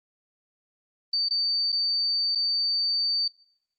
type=tone with dropouts; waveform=sine; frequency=4591 Hz; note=D8; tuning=40 cents flat; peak=-22 dBFS; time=1.13-3.28 s; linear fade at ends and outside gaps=5 ms; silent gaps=1.287-1.307 / 1.721-1.725 / 2.351-2.355 s; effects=noise-tail reverb RT60 0.8 s tail -22 dB re dry + Opus 32 kbps

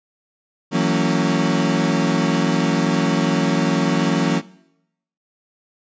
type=chord; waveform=35% pulse; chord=F# dominant seventh; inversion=third; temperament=equal with one note detuned; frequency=164.81 / 185 / 227.6 / 277.2 Hz; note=E3 / F#3 / A#3 / C#4; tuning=0 / 0 / -41 / 0 cents; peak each=-20 dBFS; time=0.71-4.42 s; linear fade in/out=50 ms; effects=noise-tail reverb RT60 0.8 s tail -20 dB re dry + resampled to 16000 Hz

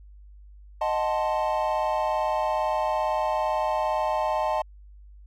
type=chord; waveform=triangle; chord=D# diminished seventh; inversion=none; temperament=equal; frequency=622.3 / 740 / 880 / 1046.5 Hz; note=D#5 / F#5 / A5 / C6; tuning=0 / 0 / 0 / 0 cents; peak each=-25 / -29 / -25 / -30 dBFS; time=0.81-4.62 s; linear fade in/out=5 ms; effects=added 50 Hz sine -45 dBFS peak until 5.26 s

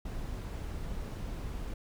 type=noise; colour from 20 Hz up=brown; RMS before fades=-38 dBFS; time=0.05-1.74 s; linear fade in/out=5 ms; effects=none

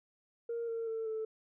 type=tone with pitch steps; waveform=sine; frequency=466.2 / 457.1 / 448.2 / 439.5 Hz; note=A#4 / A#4 / A4 / A4; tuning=0 / -34 / +32 / -2 cents; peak=-33 dBFS; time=0.49-1.25 s; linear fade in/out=5 ms; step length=190 ms; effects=tanh soft clip ceiling -31 dBFS

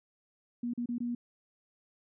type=tone with dropouts; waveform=sine; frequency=239.9 Hz; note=A#3; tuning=50 cents sharp; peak=-31 dBFS; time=0.63-1.15 s; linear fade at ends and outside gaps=5 ms; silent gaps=0.736-0.776 / 0.859-0.888 / 0.983-1.003 s; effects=none

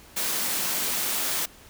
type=high-pass noise; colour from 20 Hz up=white; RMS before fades=-27 dBFS; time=0.16-1.46 s; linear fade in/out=10 ms; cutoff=160 Hz; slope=96 dB/octave; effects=pink hiss -50 dBFS RMS until 1.69 s

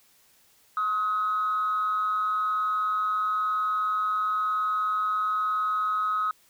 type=tone with amplitude modulation; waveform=sine; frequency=1269 Hz; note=D#6; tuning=34 cents sharp; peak=-20 dBFS; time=0.77-6.31 s; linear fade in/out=2 ms; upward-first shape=sine; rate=199 Hz; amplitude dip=55%; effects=tanh soft clip ceiling -18 dBFS + white hiss -61 dBFS RMS until 6.49 s

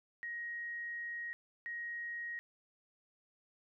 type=tone bursts at uneven times; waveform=sine; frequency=1884 Hz; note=A#6; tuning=18 cents sharp; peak=-39 dBFS; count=2; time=0.23-1.33 / 1.66-2.39 s; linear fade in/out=0 ms; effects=none

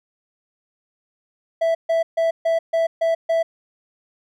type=tone bursts; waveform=triangle; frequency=659.3 Hz; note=E5; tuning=in tune; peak=-14 dBFS; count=7; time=1.61-3.43 s; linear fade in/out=10 ms; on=140 ms; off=140 ms; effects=none

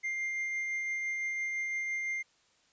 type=tone with tremolo; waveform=triangle; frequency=2100 Hz; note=C7; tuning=6 cents sharp; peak=-29 dBFS; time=0.03-2.23 s; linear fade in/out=20 ms; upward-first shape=triangle; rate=5.9 Hz; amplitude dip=25%; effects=white hiss -68 dBFS RMS until 2.72 s + resampled to 16000 Hz

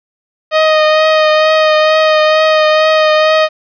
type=tone with vibrato; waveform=sawtooth; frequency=622.3 Hz; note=D#5; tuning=in tune; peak=-3 dBFS; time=0.51-3.49 s; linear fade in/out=50 ms; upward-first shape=triangle; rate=2.2 Hz; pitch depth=21 cents each way; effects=resampled to 11025 Hz + 7-bit

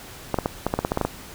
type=clicks; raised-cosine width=1 ms; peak=-7 dBFS; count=11; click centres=0.343 / 0.387 / 0.459 / 0.666 / 0.739 / 0.79 / 0.849 / 0.919 / 0.974 / 1.013 / 1.05 s; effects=pink hiss -41 dBFS RMS until 1.34 s

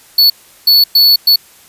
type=tone bursts at uneven times; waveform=square; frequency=4430 Hz; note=C#8; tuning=2 cents flat; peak=-5 dBFS; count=4; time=0.18-0.3 / 0.67-0.84 / 0.95-1.16 / 1.27-1.36 s; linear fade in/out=5 ms; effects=white hiss -43 dBFS RMS until 1.68 s + resampled to 32000 Hz

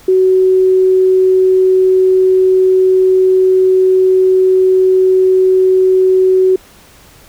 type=tone; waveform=sine; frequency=374.3 Hz; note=F#4; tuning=20 cents sharp; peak=-6 dBFS; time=0.08-6.56 s; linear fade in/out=5 ms; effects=pink hiss -42 dBFS RMS until 7.28 s

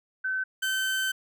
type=tone pair in turn; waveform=sine / 30% pulse; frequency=1528 / 1539.5 Hz; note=G6 / G6; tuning=-45 / -32 cents; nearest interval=unison; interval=13 cents; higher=second; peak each=-26 / -23 dBFS; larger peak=second; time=0.24-0.44 / 0.62-1.12 s; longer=second; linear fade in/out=10 ms; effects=none

